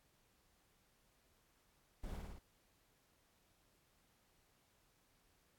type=noise with echo; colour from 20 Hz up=brown; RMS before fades=-45 dBFS; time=2.03-2.17 s; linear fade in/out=10 ms; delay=55 ms; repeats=4; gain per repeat=-2 dB; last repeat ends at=2.39 s; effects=pink hiss -75 dBFS RMS until 5.58 s + AAC 64 kbps